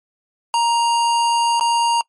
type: tone with dropouts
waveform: square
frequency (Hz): 936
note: A#5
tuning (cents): +7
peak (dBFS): -15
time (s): 0.54-2.01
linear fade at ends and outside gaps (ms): 1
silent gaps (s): 1.597-1.609
effects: noise-tail reverb RT60 0.1 s tail -25 dB re dry + MP3 48 kbps